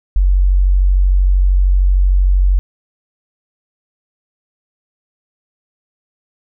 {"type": "tone", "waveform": "sine", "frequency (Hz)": 46.52, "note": "F#1", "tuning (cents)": 10, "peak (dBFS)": -8, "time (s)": [0.16, 2.59], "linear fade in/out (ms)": 0, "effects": []}